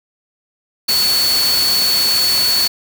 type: tone in noise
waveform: sine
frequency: 4431 Hz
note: C#8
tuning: 2 cents flat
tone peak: -13 dBFS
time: 0.88-2.68 s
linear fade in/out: 10 ms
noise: white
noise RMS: -20 dBFS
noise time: 0.88-2.68 s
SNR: +4 dB
effects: none